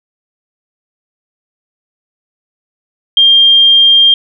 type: tone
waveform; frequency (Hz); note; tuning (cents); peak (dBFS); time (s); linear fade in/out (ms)
sine; 3200; G7; +35; -3; 3.17-4.14; 2
effects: none